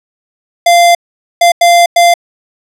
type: tone bursts at uneven times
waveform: square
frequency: 692 Hz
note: F5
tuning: 16 cents flat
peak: -4 dBFS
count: 4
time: 0.66-0.95 / 1.41-1.52 / 1.61-1.86 / 1.96-2.14 s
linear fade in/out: 5 ms
effects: low-pass 12000 Hz 12 dB/octave